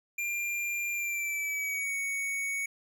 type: tone with pitch glide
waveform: square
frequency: 2389 to 2229 Hz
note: D7 to C#7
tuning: +29 to +9 cents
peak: -31 dBFS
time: 0.18-2.66 s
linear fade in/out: 5 ms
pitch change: -120 cents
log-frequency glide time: 0.93-1.96 s
effects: 11-bit